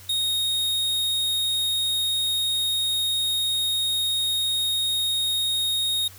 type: tone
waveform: 45% pulse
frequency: 3729 Hz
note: A#7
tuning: in tune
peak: -22 dBFS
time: 0.09-6.08 s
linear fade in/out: 5 ms
effects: added 93 Hz sine -47 dBFS peak until 6.18 s + white hiss -47 dBFS RMS until 6.18 s